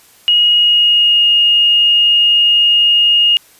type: tone with pitch glide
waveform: sine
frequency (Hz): 2883 to 2852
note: F#7 to F7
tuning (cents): -46 to +36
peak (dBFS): -7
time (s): 0.28-3.37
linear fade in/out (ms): 0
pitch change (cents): -18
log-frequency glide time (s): 0.54-1.26
effects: white hiss -46 dBFS RMS until 3.59 s + resampled to 32000 Hz